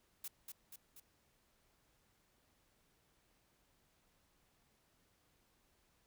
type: noise with echo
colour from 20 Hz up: blue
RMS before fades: -45 dBFS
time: 0.24-0.28 s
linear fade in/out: 5 ms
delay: 240 ms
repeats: 3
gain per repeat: -4 dB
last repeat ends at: 1 s
effects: pink hiss -75 dBFS RMS until 6.06 s